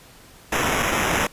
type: noise with sample-and-hold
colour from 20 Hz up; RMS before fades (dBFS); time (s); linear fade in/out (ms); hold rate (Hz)
blue; -22; 0.52-1.27; 5; 4410
effects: pink hiss -48 dBFS RMS until 1.32 s + resampled to 32000 Hz